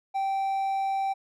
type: tone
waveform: triangle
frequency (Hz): 779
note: G5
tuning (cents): -11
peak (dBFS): -23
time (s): 0.14-1.14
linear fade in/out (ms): 20
effects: none